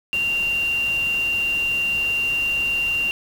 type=tone in noise; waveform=sine; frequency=2773 Hz; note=F7; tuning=13 cents flat; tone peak=-19 dBFS; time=0.13-3.11 s; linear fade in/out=0 ms; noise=pink; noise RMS=-37 dBFS; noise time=0.13-3.11 s; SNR=+15 dB; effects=none